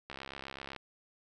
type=click train; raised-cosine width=0.3 ms; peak=-26 dBFS; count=46; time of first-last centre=0.1-0.763 s; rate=67.9 Hz; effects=none